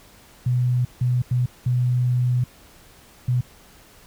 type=tone bursts at uneven times; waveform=sine; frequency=124.2 Hz; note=B2; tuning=10 cents sharp; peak=-17 dBFS; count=5; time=0.46-0.85 / 1.01-1.22 / 1.31-1.46 / 1.66-2.44 / 3.28-3.41 s; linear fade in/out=5 ms; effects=pink hiss -50 dBFS RMS until 4.06 s